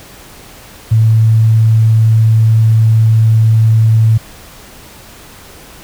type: tone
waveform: sine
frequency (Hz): 111.3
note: A2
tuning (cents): +20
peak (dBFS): -5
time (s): 0.91-4.18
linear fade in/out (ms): 10
effects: pink hiss -36 dBFS RMS until 5.83 s